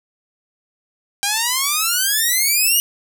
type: exponential sweep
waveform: 5% pulse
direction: up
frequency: 788 to 2939 Hz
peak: -5 dBFS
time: 1.23-2.8 s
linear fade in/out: 0 ms
effects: none